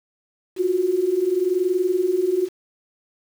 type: tone pair together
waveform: sine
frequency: 349.2 / 370 Hz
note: F4 / F#4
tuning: 0 / 0 cents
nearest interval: minor second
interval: 100 cents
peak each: -23 / -19 dBFS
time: 0.56-2.49 s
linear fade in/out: 50 ms
effects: 7-bit